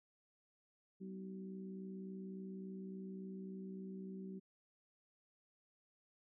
harmonic tone with a mistuned harmonic, 63.5 Hz, B1, 49 cents sharp, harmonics 3 / 4 / 5 / 6, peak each -46 / -59 / -59 / -53 dBFS, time 1-4.4 s, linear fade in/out 20 ms, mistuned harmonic 4, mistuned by -25 cents, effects none

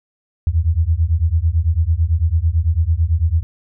sine beating tone pair, 77.78 / 86.78 Hz, D#2 / F2, 0 / -10 cents, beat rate 9 Hz, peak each -16 / -16 dBFS, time 0.47-3.43 s, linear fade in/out 0 ms, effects none

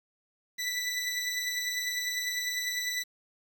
20% pulse beating tone pair, 1975.5 / 1985.5 Hz, B6 / B6, 0 / +9 cents, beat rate 10 Hz, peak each -26 / -32 dBFS, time 0.58-3.04 s, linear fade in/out 20 ms, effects 9-bit

